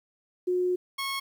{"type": "tone pair in turn", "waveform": ["sine", "15% pulse"], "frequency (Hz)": [361.8, 1093.6], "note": ["F#4", "C#6"], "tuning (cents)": [-39, -24], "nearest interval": "octave + perfect fifth", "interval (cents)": 1915, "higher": "second", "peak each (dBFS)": -23, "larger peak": "neither", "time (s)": [[0.47, 0.76], [0.98, 1.2]], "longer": "first", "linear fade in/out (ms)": 10, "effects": ["10-bit"]}